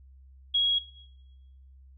sine tone, 3309 Hz, G#7, 7 cents flat, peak -21 dBFS, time 0.54-0.79 s, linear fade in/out 10 ms, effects noise-tail reverb RT60 1.0 s tail -20 dB re dry + added 66 Hz sine -50 dBFS peak until 1.97 s

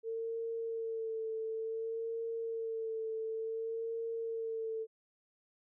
sine tone with vibrato, 450.3 Hz, A4, 40 cents sharp, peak -35 dBFS, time 0.03-4.87 s, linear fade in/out 50 ms, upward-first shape sine, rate 0.56 Hz, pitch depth 26 cents each way, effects none

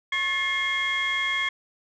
sine tone cluster, 1091 / 1745 / 2133 / 3298 Hz, C#6 / A6 / C7 / G#7, -28 / -15 / +33 / -13 cents, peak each -31 / -29 / -24 / -29 dBFS, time 0.12-1.49 s, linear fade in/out 5 ms, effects tanh soft clip ceiling -18 dBFS

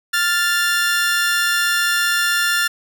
sawtooth tone pair together, 1396.9 / 1760 Hz, F6 / A6, 0 / 0 cents, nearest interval major third, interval 400 cents, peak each -15 dBFS, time 0.13-2.68 s, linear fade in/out 10 ms, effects none

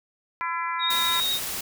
harmonic tone, 337 Hz, E4, 38 cents sharp, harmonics 3 / 4 / 5 / 6 / 7, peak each -28 / -32 / -36 / -35 / -37 dBFS, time 0.41-1.2 s, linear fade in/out 0 ms
sine tone with vibrato, 3749 Hz, A#7, 9 cents sharp, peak -23 dBFS, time 0.79-1.4 s, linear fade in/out 50 ms, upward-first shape sine, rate 12 Hz, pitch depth 21 cents each way
white noise, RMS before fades -31 dBFS, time 0.9-1.61 s, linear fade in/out 5 ms
effects none

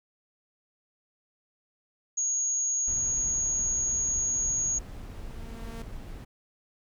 sine tone, 6645 Hz, G#8, in tune, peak -25 dBFS, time 2.17-4.79 s, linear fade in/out 10 ms
brown noise, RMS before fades -40 dBFS, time 2.87-6.25 s, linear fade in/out 10 ms
sawtooth tone with exponential growth, 228.4 Hz, A#3, 35 cents flat, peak -35 dBFS, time 4.3-5.82 s, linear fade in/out 0 ms, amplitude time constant 330 ms
effects none

